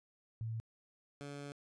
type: tone pair in turn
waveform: sine / 15% pulse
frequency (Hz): 112.7 / 142.86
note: A2 / D3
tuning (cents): +42 / -47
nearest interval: major third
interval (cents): 411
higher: second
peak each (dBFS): -37 / -38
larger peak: first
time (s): 0.41-0.6 / 1.21-1.52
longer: second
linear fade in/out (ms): 0
effects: resampled to 22050 Hz